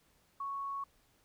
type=tone; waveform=sine; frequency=1108.7 Hz; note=C#6; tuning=in tune; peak=-36 dBFS; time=0.4-0.84 s; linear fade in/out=5 ms; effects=pink hiss -70 dBFS RMS until 1.24 s